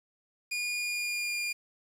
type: tone with pitch glide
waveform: sawtooth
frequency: 2436 to 2411 Hz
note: D#7 to D7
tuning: -37 to +45 cents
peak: -27 dBFS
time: 0.51-1.53 s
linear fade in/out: 10 ms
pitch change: -18 cents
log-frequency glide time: 0.76-1.37 s
effects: low-pass 11000 Hz 12 dB/octave + 9-bit